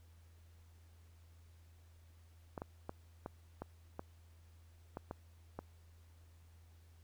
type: clicks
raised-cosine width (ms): 1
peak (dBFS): -28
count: 9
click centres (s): 2.578 / 2.619 / 2.894 / 3.261 / 3.62 / 3.994 / 4.971 / 5.111 / 5.59
effects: added 83 Hz sine -59 dBFS peak until 7.03 s + pink hiss -72 dBFS RMS until 7.03 s